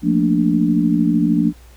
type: chord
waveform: sine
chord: Bb major seventh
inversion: second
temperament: equal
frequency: 174.61 / 220 / 233.1 / 293.7 Hz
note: F3 / A3 / Bb3 / D4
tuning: 0 / 0 / 0 / 0 cents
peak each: -18 / -20 / -19 / -17 dBFS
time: 0.02-1.53 s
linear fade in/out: 50 ms
effects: added 60 Hz sine -42 dBFS peak until 1.76 s + pink hiss -50 dBFS RMS until 1.76 s